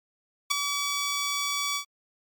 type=tone with ADSR envelope; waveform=10% pulse; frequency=1143 Hz; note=D6; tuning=47 cents flat; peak=-10 dBFS; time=0.5-1.85 s; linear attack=15 ms; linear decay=5 ms; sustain=-8 dB; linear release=90 ms; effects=MP3 96 kbps